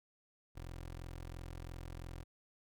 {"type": "tone", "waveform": "20% pulse", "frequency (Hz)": 42.94, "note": "F1", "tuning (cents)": -29, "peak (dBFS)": -40, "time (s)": [0.55, 2.24], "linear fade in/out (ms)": 20, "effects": []}